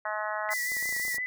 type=harmonic tone; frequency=212.7 Hz; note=G#3; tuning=42 cents sharp; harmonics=3 / 4 / 5 / 6 / 7 / 8 / 9; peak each=-35 / -36 / -37 / -38 / -38 / -39 / -40 dBFS; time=0.05-0.54 s; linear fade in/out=5 ms
type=tone with vibrato; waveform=sine; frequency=1975.5 Hz; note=B6; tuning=in tune; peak=-29 dBFS; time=0.49-1.26 s; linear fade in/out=0 ms; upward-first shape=sine; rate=5.7 Hz; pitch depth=34 cents each way
type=high-pass noise; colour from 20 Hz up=pink; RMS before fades=-37 dBFS; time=0.5-1.18 s; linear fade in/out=20 ms; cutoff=4600 Hz; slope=48 dB/octave
type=clicks; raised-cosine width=1 ms; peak=-33 dBFS; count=12; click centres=0.719 / 0.768 / 0.826 / 0.857 / 0.891 / 0.926 / 0.965 / 0.998 / 1.051 / 1.081 / 1.145 / 1.183 s
effects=none